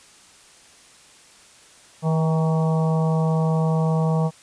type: harmonic tone with a mistuned harmonic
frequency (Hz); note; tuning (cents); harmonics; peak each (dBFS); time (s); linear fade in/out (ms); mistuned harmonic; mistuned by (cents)
160.3; E3; -48; 1 / 3 / 4 / 5 / 6 / 7; -18 / -28 / -30 / -32 / -34 / -35; 2.02-4.31; 50; 6; -58
effects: white hiss -50 dBFS RMS until 4.42 s + resampled to 22050 Hz